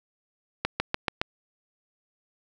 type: accelerating click train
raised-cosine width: 0.3 ms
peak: -8 dBFS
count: 5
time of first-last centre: 0.65-1.215 s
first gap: 150 ms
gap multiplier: 0.96
effects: none